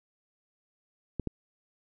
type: clicks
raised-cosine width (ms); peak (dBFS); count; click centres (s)
3; -18; 2; 1.197 / 1.273
effects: none